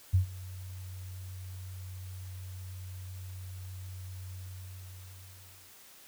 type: tone with ADSR envelope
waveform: sine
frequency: 92.6 Hz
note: F#2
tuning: 2 cents sharp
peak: -19 dBFS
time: 0.13-5.75 s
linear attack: 17 ms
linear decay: 110 ms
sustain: -21 dB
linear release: 1400 ms
effects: white hiss -55 dBFS RMS until 6.07 s